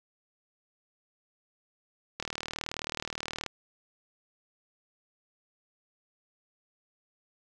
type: click train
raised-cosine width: 0.2 ms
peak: -16 dBFS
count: 50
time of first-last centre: 2.2-3.463 s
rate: 38.8 Hz
effects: none